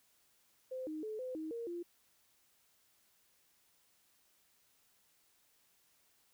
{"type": "tone with pitch steps", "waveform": "sine", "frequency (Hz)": [516, 310.3, 432.2, 510, 315.3, 465.7, 346], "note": ["C5", "D#4", "A4", "C5", "D#4", "A#4", "F4"], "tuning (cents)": [-24, -5, -31, -44, 23, -2, -16], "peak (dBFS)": -39, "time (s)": [0.71, 1.83], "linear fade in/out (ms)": 10, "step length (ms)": 160, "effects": ["white hiss -72 dBFS RMS until 6.33 s"]}